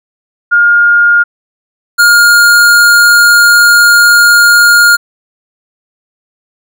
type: tone pair in turn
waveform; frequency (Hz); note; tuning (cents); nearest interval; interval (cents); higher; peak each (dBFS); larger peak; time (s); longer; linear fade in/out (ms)
sine / square; 1418 / 1418; F6 / F6; +26 / +26; unison; 0; neither; -3; neither; 0.51-1.24 / 1.98-4.97; second; 20
effects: none